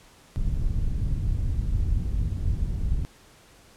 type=low-pass noise; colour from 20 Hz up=pink; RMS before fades=-25 dBFS; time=0.36-3.05 s; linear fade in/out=0 ms; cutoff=100 Hz; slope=12 dB/octave; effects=pink hiss -54 dBFS RMS until 3.76 s + low-pass 11000 Hz 12 dB/octave